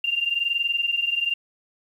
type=tone pair together; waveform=sine; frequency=2773 / 2794 Hz; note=F7 / F7; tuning=-13 / 0 cents; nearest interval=unison; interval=13 cents; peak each=-26 / -23 dBFS; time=0.04-1.34 s; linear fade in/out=5 ms; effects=9-bit